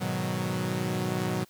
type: chord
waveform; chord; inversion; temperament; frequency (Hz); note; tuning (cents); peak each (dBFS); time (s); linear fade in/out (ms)
sawtooth; G# minor seventh; none; equal; 103.83 / 123.47 / 155.56 / 185; G#2 / B2 / D#3 / F#3; 0 / 0 / 0 / 0; -33 / -29 / -31 / -27; 0-1.45; 20
effects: white hiss -60 dBFS RMS until 1.49 s